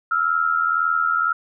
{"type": "tone pair together", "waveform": "sine", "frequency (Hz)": [1315, 1396.9], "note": ["E6", "F6"], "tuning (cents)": [-5, 0], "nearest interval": "minor second", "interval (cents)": 105, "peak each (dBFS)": -20, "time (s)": [0.11, 1.33], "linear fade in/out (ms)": 5, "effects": []}